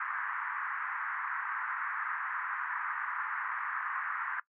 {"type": "band-pass noise", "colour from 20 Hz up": "white", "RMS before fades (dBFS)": -36, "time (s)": [0, 4.4], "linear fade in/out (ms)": 5, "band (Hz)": [1000, 1800], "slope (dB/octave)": 48, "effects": ["noise-tail reverb RT60 0.1 s tail -19 dB re dry"]}